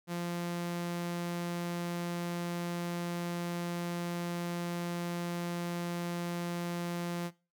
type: tone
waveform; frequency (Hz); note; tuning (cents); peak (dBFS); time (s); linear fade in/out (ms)
sawtooth; 173.2; F3; -14; -30; 0.07-7.31; 50
effects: noise-tail reverb RT60 0.3 s tail -19 dB re dry